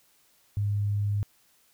sine tone, 102.4 Hz, G#2, 24 cents flat, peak -24 dBFS, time 0.57-1.23 s, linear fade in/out 0 ms, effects white hiss -64 dBFS RMS until 1.73 s

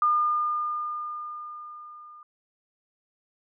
sine tone with level ramp, 1211 Hz, D#6, 47 cents flat, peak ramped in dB -18 to -45 dBFS, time 0.02-2.23 s, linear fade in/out 2 ms, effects none

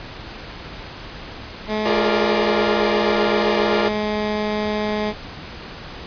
15% pulse tone with pitch glide, 214.1 to 211.5 Hz, A3 to G#3, -47 to +32 cents, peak -14 dBFS, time 1.67-5.14 s, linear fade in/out 50 ms, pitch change -21 cents, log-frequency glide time 2.1-2.85 s
sawtooth chord, Bb dominant seventh, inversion second, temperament equal, 349.2 / 415.3 / 466.2 / 587.3 Hz, F4 / Ab4 / Bb4 / D5, 0 / 0 / 0 / 0 cents, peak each -20 dBFS, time 1.85-3.89 s, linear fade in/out 10 ms
effects pink hiss -35 dBFS RMS until 6.06 s + resampled to 11025 Hz

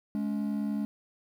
triangle tone pair together, 210.8 / 281.4 Hz, G#3 / C#4, +26 / +26 cents, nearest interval perfect fourth, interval 500 cents, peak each -27 / -32 dBFS, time 0.15-0.85 s, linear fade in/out 0 ms, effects tanh soft clip ceiling -20 dBFS + 10-bit

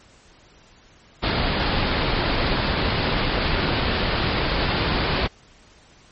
pink low-pass noise, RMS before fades -22 dBFS, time 1.22-5.28 s, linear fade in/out 20 ms, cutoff 4900 Hz, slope 96 dB/octave, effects pink hiss -52 dBFS RMS until 6.11 s + MP3 32 kbps

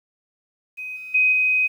sine tone with level steps, 2514 Hz, D#7, 17 cents sharp, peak -29 / -33 / -14 / -16 dBFS, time 0.77-1.68 s, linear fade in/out 20 ms, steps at 0.96 / 1.14 / 1.32 s, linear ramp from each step 10 ms, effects 9-bit

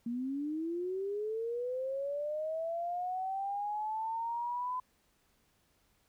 sine linear sweep, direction up, 230.3 to 1014 Hz, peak -33 dBFS, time 0.06-4.8 s, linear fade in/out 5 ms, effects pink hiss -72 dBFS RMS until 6.08 s

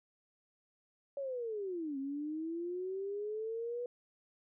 sine linear two-way sweep, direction down then up, 567 to 267.5 to 491.1 Hz, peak -36 dBFS, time 1.17-3.86 s, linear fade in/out 2 ms, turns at 1.98 s, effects none

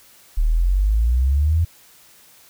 sine exponential sweep, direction up, 36.52 to 85.6 Hz, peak -14 dBFS, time 0.37-1.65 s, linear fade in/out 10 ms, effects white hiss -50 dBFS RMS until 2.49 s

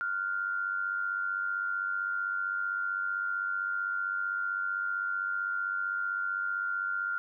sine tone pair together, 1396.9 / 1492.5 Hz, F6 / F#6, 0 / +15 cents, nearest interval minor second, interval 115 cents, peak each -30 / -37 dBFS, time 0.01-7.18 s, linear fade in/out 0 ms, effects none

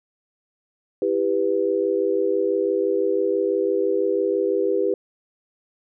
sine chord, E minor, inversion none, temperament just, 329.6 / 395.6 / 494.4 Hz, E4 / G4 / B4, 0 / +16 / +2 cents, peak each -26 / -21 / -23 dBFS, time 1.02-4.94 s, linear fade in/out 2 ms, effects none

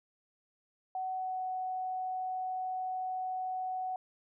sine tone with pitch glide, 750 to 744.4 Hz, F#5 to F#5, +23 to +10 cents, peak -33 dBFS, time 0.95-3.96 s, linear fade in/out 2 ms, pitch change -13 cents, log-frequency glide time 1.12-1.42 s, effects none

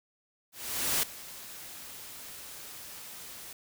white noise with ADSR envelope, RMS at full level -27 dBFS, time 0.52-3.53 s, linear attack 510 ms, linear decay 4 ms, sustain -18 dB, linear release 3 ms, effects none

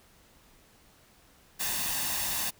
white noise with comb filter, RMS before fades -31 dBFS, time 1.59-2.51 s, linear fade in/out 20 ms, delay 1.1 ms, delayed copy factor +0.55, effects pink hiss -60 dBFS RMS until 2.59 s

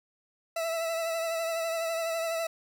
40% pulse tone with vibrato, 659.3 Hz, E5, in tune, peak -28 dBFS, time 0.56-2.47 s, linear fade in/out 5 ms, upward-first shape triangle, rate 12 Hz, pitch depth 34 cents each way, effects 11-bit

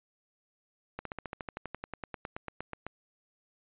slowing click train, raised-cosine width 0.5 ms, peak -22 dBFS, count 21, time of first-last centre 0.99-2.866 s, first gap 63 ms, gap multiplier 1.04, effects resampled to 8000 Hz

